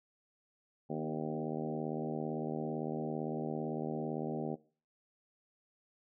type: harmonic tone with a mistuned harmonic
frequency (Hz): 77.78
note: D#2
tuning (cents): 0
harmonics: 2 / 3 / 4 / 5 / 6 / 7 / 8 / 9 / 10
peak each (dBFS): -41 / -40 / -44 / -42 / -44 / -45 / -47 / -49 / -47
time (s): 0.89-4.56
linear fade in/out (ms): 20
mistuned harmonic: 4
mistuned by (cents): -17
effects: noise-tail reverb RT60 0.4 s tail -20 dB re dry